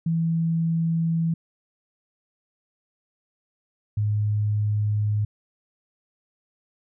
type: tone pair in turn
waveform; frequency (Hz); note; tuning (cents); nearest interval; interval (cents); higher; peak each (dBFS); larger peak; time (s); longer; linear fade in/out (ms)
sine; 164.81 / 105.09; E3 / G#2; 0 / +21; minor sixth; 779; first; -20; neither; 0.06-1.34 / 3.97-5.25; neither; 5
effects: none